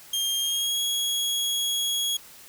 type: tone with pitch glide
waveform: sawtooth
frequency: 3211 to 3320 Hz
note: G7 to G#7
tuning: +41 to -1 cents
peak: -21 dBFS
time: 0.13-2.17 s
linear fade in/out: 5 ms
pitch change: +58 cents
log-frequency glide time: 0.4-0.8 s
effects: white hiss -48 dBFS RMS until 2.48 s